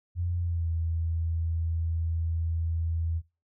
sine tone with pitch glide, 87.31 to 82.41 Hz, F2 to E2, 0 to 0 cents, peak -26 dBFS, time 0.15-3.22 s, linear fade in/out 50 ms, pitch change -100 cents, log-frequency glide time 0.39-0.69 s, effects noise-tail reverb RT60 0.3 s tail -22 dB re dry

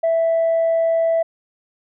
sine tone, 659.3 Hz, E5, in tune, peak -13 dBFS, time 0.03-1.23 s, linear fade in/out 10 ms, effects tanh soft clip ceiling -12 dBFS

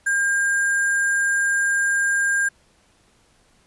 sine tone with sample-and-hold, 1608 Hz, G6, 44 cents sharp, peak -17 dBFS, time 0.06-2.49 s, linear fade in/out 10 ms, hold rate 8820 Hz, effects pink hiss -59 dBFS RMS until 3.66 s + resampled to 24000 Hz

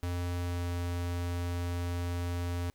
square tone with pitch glide, 88 to 87.39 Hz, F2 to F2, +14 to +2 cents, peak -32 dBFS, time 0.03-2.7 s, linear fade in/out 0 ms, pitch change -12 cents, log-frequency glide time 0.37-0.68 s, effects pink hiss -73 dBFS RMS until 2.74 s

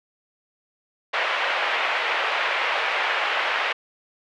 white band-pass noise, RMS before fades -24 dBFS, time 1.13-3.73 s, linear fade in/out 10 ms, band 520 to 2700 Hz, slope 24 dB/octave, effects none

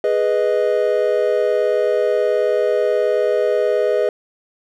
triangle chord, G# minor, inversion none, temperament equal, 415.3 / 493.9 / 622.3 Hz, G#4 / B4 / D#5, 0 / 0 / 0 cents, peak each -17 dBFS, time 0.04-4.09 s, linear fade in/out 2 ms, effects none

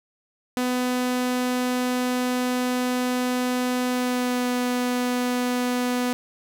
sawtooth tone with pitch glide, 250 to 247.6 Hz, B3 to B3, +21 to +5 cents, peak -18 dBFS, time 0.57-6.13 s, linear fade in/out 0 ms, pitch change -16 cents, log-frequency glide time 3.9-4.48 s, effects none

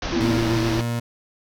pink low-pass noise, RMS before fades -28 dBFS, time 0.02-0.81 s, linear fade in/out 2 ms, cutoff 6100 Hz, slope 96 dB/octave
triangle tone with vibrato, 333.8 Hz, E4, 22 cents sharp, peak -20 dBFS, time 0.12-0.81 s, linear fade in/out 10 ms, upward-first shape sine, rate 7.8 Hz, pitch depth 43 cents each way
sine tone bursts, 242.8 Hz, B3, 29 cents flat, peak -20 dBFS, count 4, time 0.16-0.375 s, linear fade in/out 5 ms, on 38 ms, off 21 ms
30% pulse tone with pitch glide, 116.54 to 118.1 Hz, A#2 to A#2, 0 to +23 cents, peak -20 dBFS, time 0.2-1 s, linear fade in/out 10 ms, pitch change +23 cents, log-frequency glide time 0.63-0.79 s
effects none

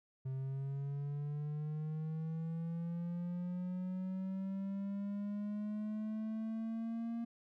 triangle linear sweep, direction up, 131.1 to 233.1 Hz, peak -35 dBFS, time 0.25-7.25 s, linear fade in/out 10 ms, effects none

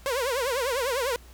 sawtooth tone with vibrato, 511 Hz, C5, 41 cents flat, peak -21 dBFS, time 0.06-1.16 s, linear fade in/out 0 ms, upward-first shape triangle, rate 10 Hz, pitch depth 210 cents each way, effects added 60 Hz sine -47 dBFS peak until 1.33 s + pink hiss -54 dBFS RMS until 1.33 s

